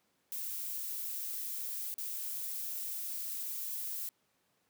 violet noise with dropouts, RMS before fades -39 dBFS, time 0.32-4.09 s, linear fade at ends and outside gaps 1 ms, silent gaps 1.941-1.982 s, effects pink hiss -75 dBFS RMS until 4.69 s + high-pass 150 Hz 12 dB/octave

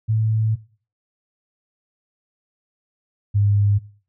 sine tone pair in turn, 110 / 101.92 Hz, A2 / G#2, 0 / -32 cents, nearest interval minor second, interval 132 cents, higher first, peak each -16 / -14 dBFS, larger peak second, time 0.08-0.56 / 3.34-3.79 s, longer first, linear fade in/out 20 ms, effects noise-tail reverb RT60 0.4 s tail -18 dB re dry

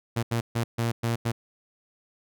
sawtooth tone bursts at uneven times, 116.54 Hz, A#2, in tune, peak -20 dBFS, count 6, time 0.16-0.23 / 0.31-0.41 / 0.55-0.64 / 0.78-0.92 / 1.03-1.16 / 1.25-1.32 s, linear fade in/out 10 ms, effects none

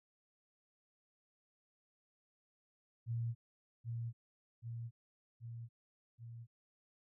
sine tone with echo, 116.54 Hz, A#2, in tune, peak -35 dBFS, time 3.06-3.35 s, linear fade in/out 50 ms, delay 780 ms, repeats 4, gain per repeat -3 dB, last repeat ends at 6.47 s, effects none

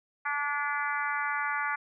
harmonic tone with a mistuned harmonic, 289.8 Hz, D4, 23 cents flat, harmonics 3 / 4 / 5 / 6 / 7 / 8, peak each -35 / -34 / -33 / -36 / -36 / -42 dBFS, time 0.25-1.76 s, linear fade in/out 10 ms, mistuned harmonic 6, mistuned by -15 cents, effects none

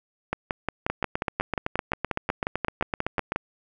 two click trains, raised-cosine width 0.5 ms, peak -10 / -10 dBFS, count 18 / 20, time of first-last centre 0.33-3.36 / 0.9-3.32 s, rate 5.61 / 7.85 Hz, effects none

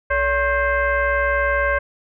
sine tone with frequency modulation, 1074 Hz, C6, 45 cents sharp, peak -16 dBFS, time 0.1-1.79 s, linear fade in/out 10 ms, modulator 506 Hz, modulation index 1.7, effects none

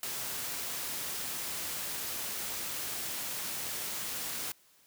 white noise with ADSR envelope, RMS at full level -32 dBFS, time 0.03-4.52 s, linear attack 3 ms, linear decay 6 ms, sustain -5 dB, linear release 5 ms, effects white hiss -64 dBFS RMS until 4.86 s + high-pass 60 Hz 12 dB/octave

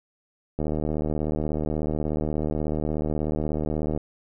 click train, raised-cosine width 2 ms, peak -14 dBFS, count 260, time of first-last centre 0.59-3.976 s, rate 76.5 Hz, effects none

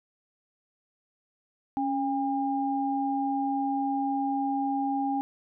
sine tone pair together, 276.5 / 805.9 Hz, C#4 / G5, -4 / +48 cents, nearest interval octave + perfect fifth, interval 1852 cents, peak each -28 dBFS, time 1.77-5.21 s, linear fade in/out 0 ms, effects none

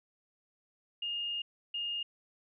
sine tone bursts at uneven times, 2836 Hz, F7, 26 cents sharp, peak -33 dBFS, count 2, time 1.02-1.42 / 1.74-2.03 s, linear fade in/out 5 ms, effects none

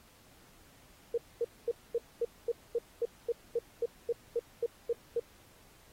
sine tone bursts, 470 Hz, A#4, 14 cents sharp, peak -27 dBFS, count 16, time 1.14-5.198 s, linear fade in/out 5 ms, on 38 ms, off 230 ms, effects pink hiss -61 dBFS RMS until 5.92 s + AAC 48 kbps

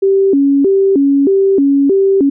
sine tone with vibrato, 329.6 Hz, E4, in tune, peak -7 dBFS, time 0.02-2.3 s, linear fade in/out 10 ms, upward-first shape square, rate 1.6 Hz, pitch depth 290 cents each way, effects none

